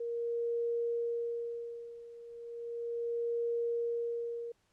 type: tone with tremolo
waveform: sine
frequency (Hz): 469.2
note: A#4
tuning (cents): +11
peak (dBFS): -30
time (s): 0-4.52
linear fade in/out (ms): 5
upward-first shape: sine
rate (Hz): 0.35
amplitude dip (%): 85
effects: pink hiss -74 dBFS RMS until 4.72 s + low-pass 9000 Hz 12 dB/octave